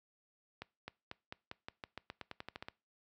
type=accelerating click train; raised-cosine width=0.3 ms; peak=-27 dBFS; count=16; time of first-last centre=0.62-2.685 s; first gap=260 ms; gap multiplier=0.9; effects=noise-tail reverb RT60 0.3 s tail -23 dB re dry + high-pass 60 Hz 12 dB/octave